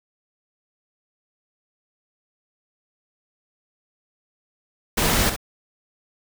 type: noise with echo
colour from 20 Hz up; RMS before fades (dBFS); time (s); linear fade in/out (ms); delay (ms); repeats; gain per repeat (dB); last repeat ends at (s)
pink; -20; 4.97-5.3; 10; 64; 1; -8; 5.364
effects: none